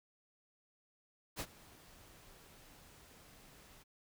pink noise with ADSR envelope, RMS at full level -39 dBFS, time 1.36-3.84 s, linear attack 42 ms, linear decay 55 ms, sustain -21 dB, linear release 24 ms, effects none

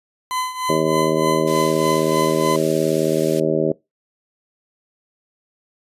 40% pulse tone with tremolo, 1016 Hz, B5, 49 cents sharp, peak -18 dBFS, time 0.31-2.56 s, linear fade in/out 0 ms, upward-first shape triangle, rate 3.3 Hz, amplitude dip 80%
harmonic tone, 79 Hz, D#2, 27 cents sharp, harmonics 2 / 3 / 4 / 5 / 6 / 7 / 8, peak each -25 / -26 / -23 / -21 / -27 / -22 / -26 dBFS, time 0.69-3.72 s, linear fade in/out 5 ms
white band-pass noise, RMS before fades -36 dBFS, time 1.47-3.4 s, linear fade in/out 5 ms, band 1900 to 11000 Hz, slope 12 dB/octave
effects noise-tail reverb RT60 0.2 s tail -21 dB re dry + resampled to 32000 Hz

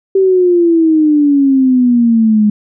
sine exponential sweep, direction down, 389.2 to 207.7 Hz, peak -6 dBFS, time 0.15-2.5 s, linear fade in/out 5 ms, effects none

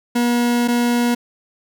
40% pulse tone pair in turn, 240 / 240 Hz, B3 / B3, -49 / -49 cents, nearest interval unison, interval 0 cents, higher neither, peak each -14 dBFS, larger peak neither, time 0.15-0.68 / 0.68-1.15 s, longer first, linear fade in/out 10 ms, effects none

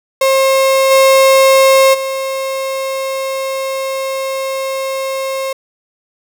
35% pulse tone with level steps, 535 Hz, C5, 38 cents sharp, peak -7 / -4 / -15 dBFS, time 0.21-5.53 s, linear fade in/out 5 ms, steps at 0.9 / 1.93 s, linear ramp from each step 20 ms, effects none

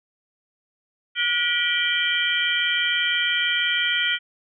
sine tone cluster, 1441 / 1938 / 2355 / 3048 / 3214 Hz, F#6 / B6 / D7 / G7 / G7, -46 / -33 / +4 / -49 / +43 cents, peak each -26 dBFS, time 1.15-4.19 s, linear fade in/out 50 ms, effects none

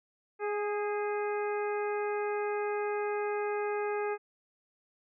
harmonic tone with a mistuned harmonic, 415.3 Hz, G#4, in tune, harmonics 1 / 2 / 3 / 4 / 5 / 6, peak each -31 / -37 / -41 / -43 / -45 / -47 dBFS, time 0.39-4.18 s, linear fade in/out 50 ms, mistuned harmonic 4, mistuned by -32 cents, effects none

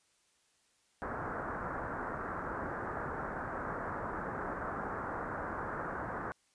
white low-pass noise, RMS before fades -39 dBFS, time 1.02-6.32 s, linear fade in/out 0 ms, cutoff 1600 Hz, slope 48 dB/octave, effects white hiss -72 dBFS RMS until 6.54 s + resampled to 22050 Hz

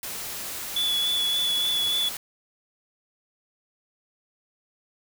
white noise, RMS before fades -34 dBFS, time 0.03-2.17 s, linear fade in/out 2 ms
triangle tone with vibrato, 3427 Hz, A7, 46 cents flat, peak -21 dBFS, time 0.76-2.09 s, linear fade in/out 5 ms, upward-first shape sine, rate 3.5 Hz, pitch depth 19 cents each way
effects none

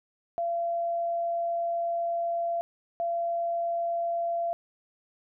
sine tone pair in turn, 682 / 682 Hz, F5 / F5, -41 / -41 cents, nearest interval unison, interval 0 cents, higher neither, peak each -26 dBFS, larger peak neither, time 0.38-2.61 / 3-4.53 s, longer first, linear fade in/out 0 ms, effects none

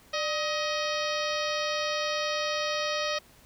harmonic tone with a mistuned harmonic, 629 Hz, D#5, 19 cents sharp, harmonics 1 / 2 / 3 / 4 / 5 / 6 / 7 / 8 / 9, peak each -31 / -34 / -36 / -37 / -38 / -39 / -39 / -40 / -41 dBFS, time 0.13-3.19 s, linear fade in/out 10 ms, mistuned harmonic 1, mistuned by -89 cents, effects pink hiss -57 dBFS RMS until 3.45 s

